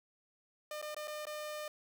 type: tone with dropouts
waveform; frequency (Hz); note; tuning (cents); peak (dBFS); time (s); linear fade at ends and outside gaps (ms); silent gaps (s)
sawtooth; 604; D5; +48; -36; 0.71-1.68; 2; 0.816-0.825 / 0.946-0.965 / 1.074-1.079 / 1.254-1.268
effects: none